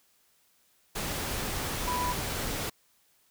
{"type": "tone in noise", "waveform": "sine", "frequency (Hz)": 987.8, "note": "B5", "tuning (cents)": 0, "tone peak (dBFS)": -29, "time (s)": [1.87, 2.13], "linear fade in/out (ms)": 10, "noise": "pink", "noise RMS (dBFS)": -33, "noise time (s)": [0.95, 2.7], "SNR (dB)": 1, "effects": ["white hiss -67 dBFS RMS until 3.3 s"]}